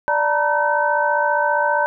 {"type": "tone cluster", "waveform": "sine", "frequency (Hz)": [586, 901, 956, 1529], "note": ["D5", "A5", "A#5", "G6"], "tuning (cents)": [-4, 41, 43, -44], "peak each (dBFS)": -21, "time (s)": [0.08, 1.86], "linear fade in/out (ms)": 0, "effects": []}